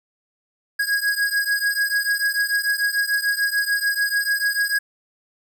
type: beating tone pair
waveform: square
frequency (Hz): 1647 / 1653.8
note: G#6 / G#6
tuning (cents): -15 / -8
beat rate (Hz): 6.8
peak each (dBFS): -22 / -24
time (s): 0.79-4.79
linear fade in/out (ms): 10
effects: none